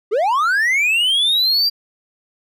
triangle linear sweep, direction up, 377.9 to 4771 Hz, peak -12 dBFS, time 0.11-1.7 s, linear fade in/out 20 ms, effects none

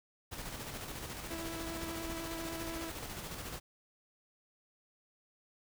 pink noise with tremolo, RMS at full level -42 dBFS, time 0.31-3.6 s, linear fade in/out 20 ms, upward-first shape square, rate 14 Hz, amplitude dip 35%
sawtooth tone with vibrato, 329.6 Hz, E4, in tune, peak -37 dBFS, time 1.3-2.91 s, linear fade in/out 10 ms, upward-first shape sine, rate 10 Hz, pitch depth 15 cents each way
effects none

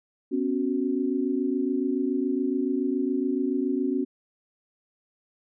sine chord, B suspended second, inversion none, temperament equal with one note detuned, 250.1 / 277.2 / 370 Hz, B3 / C#4 / F#4, +22 / 0 / 0 cents, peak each -28 / -26 / -29 dBFS, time 0.31-4.05 s, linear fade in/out 20 ms, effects none

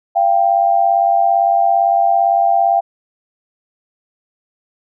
sine tone pair together, 688 / 785.7 Hz, F5 / G5, -26 / +4 cents, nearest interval major second, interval 230 cents, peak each -13 dBFS, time 0.15-2.81 s, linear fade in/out 20 ms, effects none

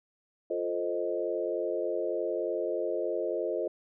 sine chord, F dominant seventh, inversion none, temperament equal, 349.2 / 440 / 523.3 / 622.3 Hz, F4 / A4 / C5 / Eb5, 0 / 0 / 0 / 0 cents, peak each -34 dBFS, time 0.5-3.68 s, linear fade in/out 5 ms, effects none

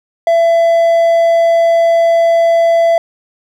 triangle tone, 670 Hz, E5, 28 cents sharp, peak -5 dBFS, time 0.27-2.98 s, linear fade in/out 2 ms, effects none

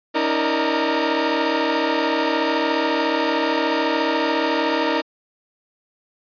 sawtooth tone cluster, 282.3 / 319.2 / 468.4 / 599 / 923 Hz, C#4 / D#4 / A#4 / D5 / A#5, +32 / +44 / +8 / +34 / -17 cents, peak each -23 / -19 / -21 / -22 / -21 dBFS, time 0.14-5.02 s, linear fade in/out 20 ms, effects resampled to 11025 Hz

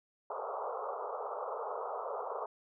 pink band-pass noise, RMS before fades -39 dBFS, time 0.3-2.46 s, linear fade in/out 2 ms, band 420 to 1300 Hz, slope 96 dB/octave, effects none

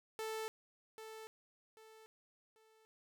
sawtooth tone with echo, 440 Hz, A4, in tune, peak -36 dBFS, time 0.19-0.48 s, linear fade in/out 0 ms, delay 790 ms, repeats 3, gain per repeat -9 dB, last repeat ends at 2.85 s, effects none

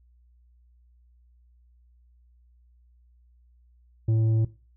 sine tone with tanh clipping, 111.3 Hz, A2, 20 cents sharp, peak -21 dBFS, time 4.08-4.45 s, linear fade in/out 5 ms, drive 7 dB, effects noise-tail reverb RT60 0.3 s tail -17 dB re dry + added 60 Hz sine -56 dBFS peak until 4.76 s

